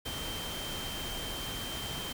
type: tone in noise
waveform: sine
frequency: 3136 Hz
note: G7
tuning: in tune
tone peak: -40 dBFS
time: 0.05-2.13 s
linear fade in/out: 10 ms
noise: pink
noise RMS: -39 dBFS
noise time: 0.05-2.13 s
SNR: -4 dB
effects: none